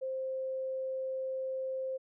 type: tone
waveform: sine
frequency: 525 Hz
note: C5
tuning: 6 cents sharp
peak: -33 dBFS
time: 0.01-1.98 s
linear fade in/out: 20 ms
effects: none